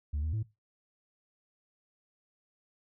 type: tone with pitch steps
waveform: sine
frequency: 73.6 / 78.4 / 109 Hz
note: D2 / D#2 / A2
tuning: +4 / +14 / -16 cents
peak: -28 dBFS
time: 0.13-0.43 s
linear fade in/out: 10 ms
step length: 100 ms
effects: noise-tail reverb RT60 0.2 s tail -17 dB re dry + tanh soft clip ceiling -28 dBFS